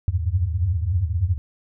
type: tone cluster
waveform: sine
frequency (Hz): 79.7 / 90.9 / 94.3 / 104.8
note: D#2 / F#2 / F#2 / G#2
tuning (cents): +42 / -30 / +33 / +16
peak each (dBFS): -23 / -27 / -23 / -29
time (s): 0.08-1.38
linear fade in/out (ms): 0
effects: none